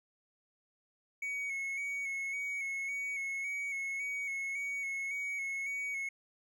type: tone with vibrato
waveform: triangle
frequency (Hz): 2217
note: C#7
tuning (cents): 0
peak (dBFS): -33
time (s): 1.22-6.09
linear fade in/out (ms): 5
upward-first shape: square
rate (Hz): 1.8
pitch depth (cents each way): 26
effects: none

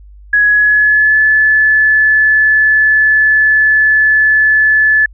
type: tone with pitch glide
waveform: sine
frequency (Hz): 1675 to 1730.1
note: G#6 to A6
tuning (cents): +14 to -30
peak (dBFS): -6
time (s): 0.33-5.06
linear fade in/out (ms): 5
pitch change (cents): +56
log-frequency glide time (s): 0.45-1.18
effects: added 50 Hz sine -34 dBFS peak until 5.13 s

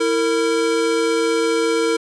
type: tone pair together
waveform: square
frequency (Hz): 329.6 / 458.4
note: E4 / A#4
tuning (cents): 0 / -29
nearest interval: tritone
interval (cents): 571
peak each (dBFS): -22 / -18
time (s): 0-1.97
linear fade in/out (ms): 10
effects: resampled to 22050 Hz

